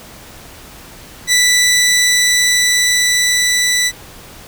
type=tone with level ramp; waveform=15% pulse; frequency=1975.5 Hz; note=B6; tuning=in tune; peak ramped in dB=-3 to -6 dBFS; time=1.27-3.92 s; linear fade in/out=50 ms; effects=pink hiss -37 dBFS RMS until 4.47 s